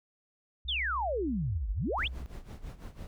sine tone, 63.5 Hz, B1, 49 cents sharp, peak -37 dBFS, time 0.65-2.26 s, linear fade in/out 0 ms
sine exponential two-way sweep, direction down then up, 3729 to 43.65 to 3729 Hz, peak -29 dBFS, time 0.68-2.08 s, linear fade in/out 10 ms, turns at 1.72 s
brown noise with tremolo, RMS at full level -40 dBFS, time 1.98-3.07 s, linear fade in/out 0 ms, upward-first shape sine, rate 6 Hz, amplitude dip 80%
effects none

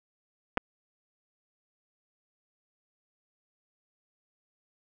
clicks, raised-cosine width 0.5 ms, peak -12 dBFS, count 2, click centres 0.573 / 0.577 s, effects none

